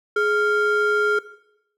triangle ring-modulated tone, 906 Hz, A#5, 50 cents flat, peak -12 dBFS, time 0.16-1.19 s, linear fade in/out 5 ms, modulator 487 Hz, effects noise-tail reverb RT60 0.8 s tail -17 dB re dry

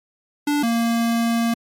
square tone pair in turn, 292.1 / 231.8 Hz, D4 / A#3, -9 / -10 cents, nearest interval major third, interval 401 cents, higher first, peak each -18 dBFS, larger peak neither, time 0.47-0.63 / 0.63-1.54 s, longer second, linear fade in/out 5 ms, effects MP3 64 kbps

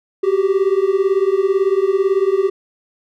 triangle beating tone pair, 379 / 397 Hz, F#4 / G4, +42 / +22 cents, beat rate 18 Hz, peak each -14 dBFS, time 0.23-2.5 s, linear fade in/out 10 ms, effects none

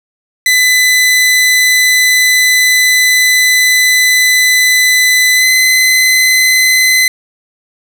sawtooth tone with pitch glide, 2006 to 2032 Hz, B6 to B6, +26 to +49 cents, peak -3 dBFS, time 0.46-7.08 s, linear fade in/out 2 ms, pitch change +23 cents, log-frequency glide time 5.35-5.49 s, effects none

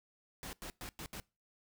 pink noise bursts at uneven times, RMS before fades -45 dBFS, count 5, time 0.43-0.53 / 0.62-0.7 / 0.81-0.89 / 0.99-1.06 / 1.13-1.2 s, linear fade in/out 0 ms, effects noise-tail reverb RT60 0.3 s tail -24 dB re dry

